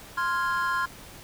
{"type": "chord", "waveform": "triangle", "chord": "F minor", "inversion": "second", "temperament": "equal", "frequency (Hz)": [1046.5, 1396.9, 1661.2], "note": ["C6", "F6", "Ab6"], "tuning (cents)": [0, 0, 0], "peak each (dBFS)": [-25, -27, -30], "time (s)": [0.17, 0.86], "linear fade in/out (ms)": 10, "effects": ["pink hiss -46 dBFS RMS until 1.23 s"]}